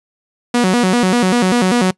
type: tone with vibrato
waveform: sawtooth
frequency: 211.8 Hz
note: G#3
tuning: 34 cents sharp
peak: -7 dBFS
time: 0.54-1.91 s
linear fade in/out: 5 ms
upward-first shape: square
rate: 5.1 Hz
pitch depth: 230 cents each way
effects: noise-tail reverb RT60 0.1 s tail -23 dB re dry + resampled to 24000 Hz